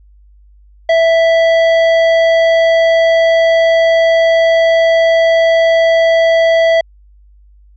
triangle tone with hard clipping, 659.3 Hz, E5, in tune, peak -9 dBFS, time 0.89-6.81 s, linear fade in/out 5 ms, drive 17 dB, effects added 50 Hz sine -41 dBFS peak until 7.76 s + low-pass 4000 Hz 12 dB/octave

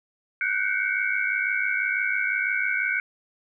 sine tone cluster, 1483 / 1549 / 2172 / 2274 Hz, F#6 / G6 / C#7 / C#7, +4 / -21 / -36 / +44 cents, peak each -28 dBFS, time 0.41-3 s, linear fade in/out 2 ms, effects none

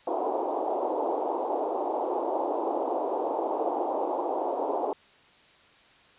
white band-pass noise, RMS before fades -29 dBFS, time 0.07-4.93 s, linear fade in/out 2 ms, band 300 to 910 Hz, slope 48 dB/octave, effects white hiss -57 dBFS RMS until 6.18 s + resampled to 8000 Hz

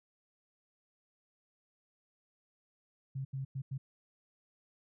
sine tone bursts at uneven times, 134.5 Hz, C3, 48 cents sharp, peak -35 dBFS, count 4, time 3.15-3.25 / 3.33-3.45 / 3.55-3.62 / 3.71-3.78 s, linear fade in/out 10 ms, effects none

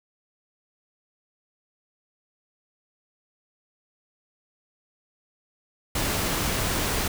pink noise, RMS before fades -26 dBFS, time 5.95-7.08 s, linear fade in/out 5 ms, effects none

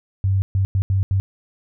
sine tone bursts at uneven times, 96.6 Hz, G2, 25 cents flat, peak -15 dBFS, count 5, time 0.24-0.42 / 0.55-0.65 / 0.75-0.82 / 0.9-1.03 / 1.11-1.2 s, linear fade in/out 0 ms, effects none

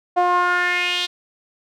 sawtooth tone with band-pass filter sweep, 355.9 Hz, F4, 33 cents sharp, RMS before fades -19 dBFS, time 0.16-1.07 s, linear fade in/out 20 ms, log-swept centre 750 to 3700 Hz, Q 3.8, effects none

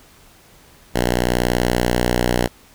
5% pulse tone, 60.6 Hz, B1, 32 cents flat, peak -5 dBFS, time 0.94-2.48 s, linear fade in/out 20 ms, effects pink hiss -49 dBFS RMS until 2.74 s

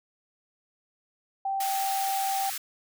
sine tone, 780 Hz, G5, 9 cents flat, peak -26 dBFS, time 1.45-2.5 s, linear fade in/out 5 ms
white high-pass noise, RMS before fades -34 dBFS, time 1.6-2.58 s, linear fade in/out 5 ms, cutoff 1100 Hz, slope 48 dB/octave
effects none

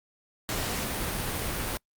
pink noise, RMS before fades -31 dBFS, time 0.49-1.77 s, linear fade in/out 0 ms, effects noise-tail reverb RT60 0.1 s tail -24 dB re dry + Opus 48 kbps

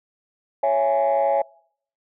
sine chord, C# minor, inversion none, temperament just, 554.4 / 665.2 / 831.5 Hz, C#5 / E5 / G#5, 0 / +16 / +2 cents, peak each -19 / -21 / -20 dBFS, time 0.63-1.42 s, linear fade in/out 5 ms, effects noise-tail reverb RT60 0.6 s tail -25 dB re dry + tanh soft clip ceiling -12 dBFS

